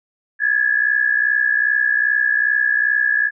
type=tone pair together; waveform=sine; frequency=1661.2 / 1723.7 Hz; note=G#6 / A6; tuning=0 / -36 cents; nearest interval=minor second; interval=64 cents; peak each=-17 dBFS; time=0.39-3.31 s; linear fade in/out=50 ms; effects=none